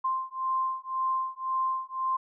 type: beating tone pair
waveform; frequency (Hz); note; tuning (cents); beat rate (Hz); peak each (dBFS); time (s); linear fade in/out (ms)
sine; 1046.5 / 1048.4; C6 / C6; 0 / +3; 1.9; -30; 0.04-2.17; 10
effects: none